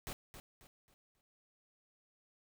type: noise with echo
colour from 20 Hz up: pink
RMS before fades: -43 dBFS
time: 0.07-0.13 s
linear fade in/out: 0 ms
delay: 270 ms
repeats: 4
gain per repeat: -9 dB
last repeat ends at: 1.21 s
effects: none